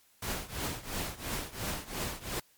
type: noise with tremolo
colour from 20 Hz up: pink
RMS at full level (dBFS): -33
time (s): 0.22-2.4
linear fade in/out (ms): 5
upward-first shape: triangle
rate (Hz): 2.9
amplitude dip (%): 90
effects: white hiss -65 dBFS RMS until 2.57 s + MP3 96 kbps